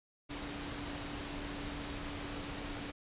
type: tone in noise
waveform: sine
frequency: 288.1 Hz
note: D4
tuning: 33 cents flat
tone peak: -45 dBFS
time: 0.29-2.92 s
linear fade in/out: 20 ms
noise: pink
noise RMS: -42 dBFS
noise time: 0.29-2.92 s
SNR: -6 dB
effects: resampled to 8000 Hz